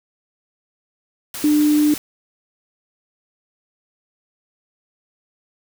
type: tone in noise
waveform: sine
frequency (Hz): 299.1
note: D4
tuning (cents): +32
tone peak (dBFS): -12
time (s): 1.44-1.94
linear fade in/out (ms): 2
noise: white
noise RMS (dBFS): -30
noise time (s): 1.34-1.98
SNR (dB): +15
effects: none